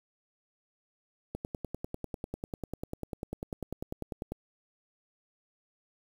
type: click train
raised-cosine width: 2 ms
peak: -22 dBFS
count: 31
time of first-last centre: 1.35-4.32 s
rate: 10.1 Hz
effects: 8-bit